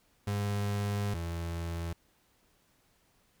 35% pulse tone pair in turn, 101.9 / 84.23 Hz, G#2 / E2, -32 / +38 cents, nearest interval minor third, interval 330 cents, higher first, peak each -28 / -32 dBFS, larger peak first, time 0.27-1.14 / 1.14-1.93 s, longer first, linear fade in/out 5 ms, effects pink hiss -69 dBFS RMS until 3.4 s

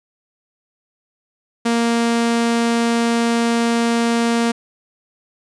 sawtooth tone, 233.1 Hz, A#3, in tune, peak -11 dBFS, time 1.65-4.52 s, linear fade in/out 10 ms, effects resampled to 22050 Hz

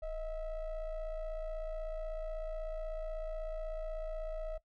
triangle ring-modulated tone, 330.1 Hz, E4, 2 cents sharp, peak -32 dBFS, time 0.02-4.58 s, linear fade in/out 10 ms, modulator 302 Hz, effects noise-tail reverb RT60 0.1 s tail -17 dB re dry

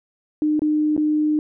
sine tone with dropouts, 303.7 Hz, D#4, 42 cents flat, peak -16 dBFS, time 0.42-1.39 s, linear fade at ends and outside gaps 1 ms, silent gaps 0.594-0.619 / 0.965-0.977 s, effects none

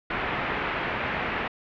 white low-pass noise, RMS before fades -29 dBFS, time 0.1-1.48 s, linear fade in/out 5 ms, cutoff 2400 Hz, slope 24 dB/octave, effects low-pass 4000 Hz 12 dB/octave

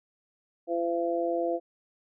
harmonic tone, 170 Hz, F3, 46 cents flat, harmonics 2 / 3 / 4, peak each -30 / -30 / -30 dBFS, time 0.67-1.6 s, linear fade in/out 50 ms, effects none

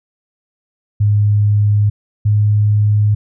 sine tone pair in turn, 103.83 / 104.79 Hz, G#2 / G#2, 0 / +16 cents, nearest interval unison, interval 16 cents, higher second, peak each -9 dBFS, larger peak neither, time 1-1.9 / 2.25-3.15 s, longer neither, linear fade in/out 10 ms, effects none

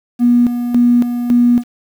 triangle tone with tremolo, 241.5 Hz, B3, 39 cents flat, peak -3 dBFS, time 0.19-1.64 s, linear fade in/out 50 ms, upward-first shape square, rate 1.8 Hz, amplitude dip 70%, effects tanh soft clip ceiling -5 dBFS + 7-bit

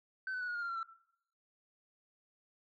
sine tone with pitch steps, 1530 / 1501.1 / 1472.8 / 1445 / 1417.7 / 1390.9 / 1364.7 / 1338.9 Hz, G6 / F#6 / F#6 / F#6 / F6 / F6 / F6 / E6, -42 / +25 / -8 / -41 / +26 / -7 / -40 / +27 cents, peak -34 dBFS, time 0.27-0.83 s, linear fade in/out 2 ms, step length 70 ms, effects noise-tail reverb RT60 0.7 s tail -18 dB re dry + tanh soft clip ceiling -34 dBFS

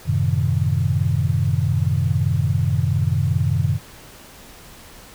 sine chord, F# diminished seventh, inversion none, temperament equal, 92.5 / 110 / 130.81 / 155.56 Hz, F#2 / A2 / C3 / Eb3, 0 / 0 / 0 / 0 cents, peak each -21 / -23 / -21 / -23 dBFS, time 0.05-3.79 s, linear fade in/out 50 ms, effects pink hiss -43 dBFS RMS until 5.14 s

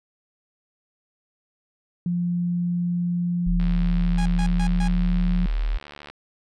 sine tone with pitch glide, 174.9 to 178.16 Hz, F3 to F3, +3 to +35 cents, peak -21 dBFS, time 2.06-5.46 s, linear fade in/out 2 ms, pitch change +32 cents, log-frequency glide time 4.17-4.95 s
sine tone, 40 Hz, D#1, 49 cents sharp, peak -20 dBFS, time 3.46-5.78 s, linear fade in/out 10 ms
click train, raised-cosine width 0.3 ms, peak -23 dBFS, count 184, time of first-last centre 3.6-6.1 s, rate 73.2 Hz
sawtooth tone bursts, 825 Hz, G#5, 12 cents flat, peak -27 dBFS, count 4, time 4.18-4.878 s, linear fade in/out 2 ms, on 77 ms, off 130 ms
effects resampled to 22050 Hz

